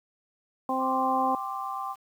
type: harmonic tone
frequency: 261.6 Hz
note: C4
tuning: in tune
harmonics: 1 / 2 / 3 / 4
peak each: -31 / -33 / -29 / -30 dBFS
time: 0.69-1.35 s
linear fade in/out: 2 ms
type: chord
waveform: sine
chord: G suspended fourth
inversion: none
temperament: equal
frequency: 784 / 1046.5 / 1174.7 Hz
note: G5 / C6 / D6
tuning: 0 / 0 / 0 cents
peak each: -35 dBFS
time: 0.78-1.96 s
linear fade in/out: 50 ms
effects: 9-bit